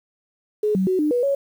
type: tone with pitch steps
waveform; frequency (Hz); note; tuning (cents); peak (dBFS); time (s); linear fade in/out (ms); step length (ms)
sine; 422.2 / 189.1 / 372.8 / 301 / 487.5 / 556; G#4 / F#3 / F#4 / D4 / B4 / C#5; +29 / +38 / +13 / +43 / -23 / +5; -17; 0.63-1.35; 5; 120
effects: 8-bit